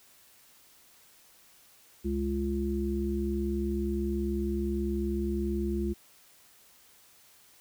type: harmonic tone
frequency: 69.3 Hz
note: C#2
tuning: in tune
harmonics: 1 / 3 / 5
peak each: -32 / -32 / -32 dBFS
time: 2.04-5.94 s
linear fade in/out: 20 ms
effects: white hiss -59 dBFS RMS until 7.6 s